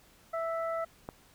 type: harmonic tone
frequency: 659.3 Hz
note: E5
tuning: in tune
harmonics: 1 / 2 / 3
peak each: -32 / -36 / -46 dBFS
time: 0.33-0.85 s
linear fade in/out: 10 ms
type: click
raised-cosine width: 1 ms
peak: -24 dBFS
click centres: 1.089 s
effects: pink hiss -61 dBFS RMS until 1.34 s